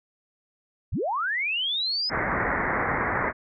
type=linear sweep; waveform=sine; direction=up; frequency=34.65 to 5120 Hz; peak=-24 dBFS; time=0.92-2.1 s; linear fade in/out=10 ms
type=low-pass noise; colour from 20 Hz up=white; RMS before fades=-26 dBFS; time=2.09-3.33 s; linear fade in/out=50 ms; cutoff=2100 Hz; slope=96 dB/octave
effects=none